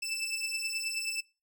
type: beating tone pair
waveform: 20% pulse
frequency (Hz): 2637 / 2646.4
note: E7 / E7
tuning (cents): 0 / +6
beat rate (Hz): 9.4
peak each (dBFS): -31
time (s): 0.02-1.21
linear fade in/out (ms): 10
effects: noise-tail reverb RT60 0.3 s tail -22 dB re dry